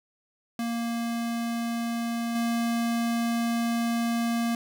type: tone with level steps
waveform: square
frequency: 233.1 Hz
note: A#3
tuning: in tune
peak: -28 / -25 dBFS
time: 0.59-4.55 s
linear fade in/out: 2 ms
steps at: 2.35 s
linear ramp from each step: 5 ms
effects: none